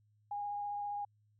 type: tone with vibrato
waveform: sine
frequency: 819 Hz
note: G#5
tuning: 24 cents flat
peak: -36 dBFS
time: 0.31-1.05 s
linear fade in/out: 5 ms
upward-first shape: triangle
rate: 15 Hz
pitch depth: 12 cents each way
effects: added 105 Hz sine -68 dBFS peak until 1.39 s